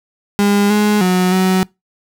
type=tone with pitch steps; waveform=35% pulse; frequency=203 / 209.3 / 182.8 / 186.9 Hz; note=G#3 / G#3 / F#3 / F#3; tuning=-39 / +14 / -21 / +18 cents; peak=-9 dBFS; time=0.39-1.63 s; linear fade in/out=0 ms; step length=310 ms; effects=noise-tail reverb RT60 0.2 s tail -24 dB re dry

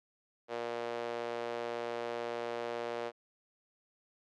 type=tone with high-pass filter; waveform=sawtooth; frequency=118.2 Hz; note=A#2; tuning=24 cents sharp; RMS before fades=-38 dBFS; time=0.48-3.12 s; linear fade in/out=50 ms; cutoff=500 Hz; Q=2.5; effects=low-pass 4000 Hz 12 dB/octave

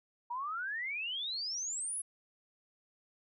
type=exponential sweep; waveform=sine; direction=up; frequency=932.3 to 11000 Hz; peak=-35 dBFS; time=0.3-2.02 s; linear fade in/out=10 ms; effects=none

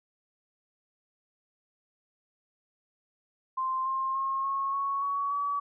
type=tone with pitch steps; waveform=sine; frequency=1046 / 1061.2 / 1076.7 / 1092.3 / 1108.2 / 1124.3 / 1140.7 Hz; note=C6 / C6 / C6 / C#6 / C#6 / C#6 / C#6; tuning=-1 / +24 / +49 / -26 / -1 / +24 / +49 cents; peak=-27 dBFS; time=3.57-5.6 s; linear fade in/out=10 ms; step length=290 ms; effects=none

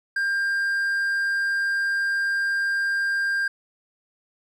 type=tone with hard clipping; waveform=triangle; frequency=1597 Hz; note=G6; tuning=32 cents sharp; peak=-22 dBFS; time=0.16-3.48 s; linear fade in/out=5 ms; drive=6 dB; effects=none

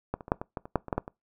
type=clicks; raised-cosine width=1 ms; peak=-15 / -27 / -27 / -8 / -20 / -18 / -27 / -9 / -24 / -13 / -12 / -24 dBFS; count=12; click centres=0.14 / 0.208 / 0.281 / 0.319 / 0.415 / 0.572 / 0.655 / 0.757 / 0.883 / 0.928 / 0.98 / 1.079 s; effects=noise-tail reverb RT60 0.2 s tail -23 dB re dry

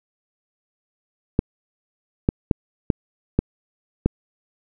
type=clicks; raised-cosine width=3 ms; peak=-3 dBFS; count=6; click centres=1.391 / 2.289 / 2.512 / 2.902 / 3.39 / 4.06 s; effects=none

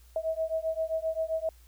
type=beating tone pair; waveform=sine; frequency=640 / 647.6 Hz; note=D#5 / E5; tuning=+49 / -31 cents; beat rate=7.6 Hz; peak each=-31 dBFS; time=0.16-1.49 s; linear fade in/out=2 ms; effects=added 60 Hz sine -53 dBFS peak until 1.67 s + white hiss -63 dBFS RMS until 1.67 s

